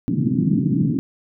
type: band-pass noise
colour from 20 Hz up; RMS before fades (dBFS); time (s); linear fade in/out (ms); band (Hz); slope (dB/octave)
pink; -19; 0.08-0.99; 0; 130 to 300; 48
effects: none